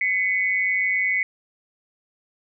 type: tone pair together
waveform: sine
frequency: 2025 / 2217 Hz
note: B6 / C#7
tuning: +43 / 0 cents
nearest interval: major second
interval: 157 cents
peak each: -22 dBFS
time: 0.01-1.23 s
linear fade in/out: 2 ms
effects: none